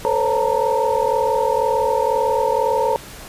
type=tone cluster; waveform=sine; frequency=441.7 / 508 / 552 / 894 / 936 Hz; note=A4 / B4 / C#5 / A5 / A#5; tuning=+7 / +49 / -7 / +27 / +7 cents; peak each=-22 dBFS; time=0.05-2.96 s; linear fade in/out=0 ms; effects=pink hiss -37 dBFS RMS until 3.28 s + resampled to 32000 Hz